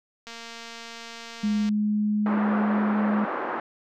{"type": "click train", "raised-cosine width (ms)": 0.2, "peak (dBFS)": -23, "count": 329, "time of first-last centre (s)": [0.27, 1.69], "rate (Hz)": 231}
{"type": "tone", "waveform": "sine", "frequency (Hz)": 210, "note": "G#3", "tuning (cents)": 19, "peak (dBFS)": -21, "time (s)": [1.43, 3.25], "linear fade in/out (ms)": 10}
{"type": "band-pass noise", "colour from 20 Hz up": "white", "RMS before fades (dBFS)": -30, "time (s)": [2.26, 3.6], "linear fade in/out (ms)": 2, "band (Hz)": [250, 1400], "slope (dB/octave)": 24}
{"effects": []}